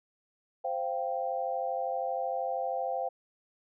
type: chord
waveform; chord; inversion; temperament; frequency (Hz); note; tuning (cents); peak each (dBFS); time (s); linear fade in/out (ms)
sine; C suspended fourth; none; equal with one note detuned; 523.3 / 691.2 / 784; C5 / F5 / G5; 0 / -18 / 0; -34; 0.64-3.09; 10
effects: none